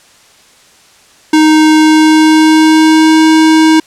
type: tone with pitch glide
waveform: square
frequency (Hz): 311.1 to 316.7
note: D#4 to D#4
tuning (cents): 0 to +31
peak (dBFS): -4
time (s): 1.33-3.8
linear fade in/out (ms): 5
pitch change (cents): +31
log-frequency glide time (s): 1.77-3.25
effects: white hiss -43 dBFS RMS until 3.86 s + low-pass 8000 Hz 12 dB/octave